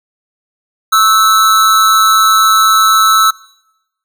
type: tone with amplitude modulation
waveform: square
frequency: 1308 Hz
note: E6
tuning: 14 cents flat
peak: -4 dBFS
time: 0.92-3.31 s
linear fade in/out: 10 ms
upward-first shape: sine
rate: 206 Hz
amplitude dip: 55%
effects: noise-tail reverb RT60 0.9 s tail -23 dB re dry